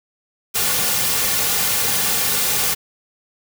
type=noise with comb filter; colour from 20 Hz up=white; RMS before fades=-19 dBFS; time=0.54-2.75 s; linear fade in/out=20 ms; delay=3.1 ms; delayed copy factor=-0.6; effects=none